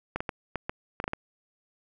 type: clicks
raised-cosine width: 0.5 ms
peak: -15 dBFS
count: 9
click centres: 0.16 / 0.205 / 0.292 / 0.557 / 0.695 / 1.001 / 1.041 / 1.079 / 1.134 s
effects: none